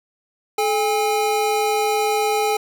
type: tone pair together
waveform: square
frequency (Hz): 430.2 / 811.6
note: A4 / G#5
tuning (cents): -39 / -40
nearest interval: major seventh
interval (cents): 1099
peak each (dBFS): -21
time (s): 0.58-2.57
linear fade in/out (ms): 5
effects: none